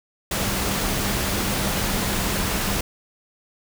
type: tone in noise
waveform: sine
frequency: 197.2 Hz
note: G3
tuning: 11 cents sharp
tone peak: -31 dBFS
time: 0.31-2.81 s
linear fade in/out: 5 ms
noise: pink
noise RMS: -24 dBFS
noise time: 0.31-2.81 s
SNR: -10 dB
effects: none